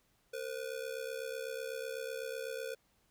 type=ring-modulated tone; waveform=square; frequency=491.2 Hz; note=B4; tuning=9 cents flat; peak=-36 dBFS; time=0.33-2.75 s; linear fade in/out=10 ms; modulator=34 Hz; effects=pink hiss -73 dBFS RMS until 3.1 s